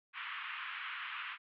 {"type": "band-pass noise", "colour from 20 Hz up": "pink", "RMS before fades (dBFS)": -43, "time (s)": [0.13, 1.38], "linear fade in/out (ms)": 50, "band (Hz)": [1100, 3100], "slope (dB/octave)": 48, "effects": []}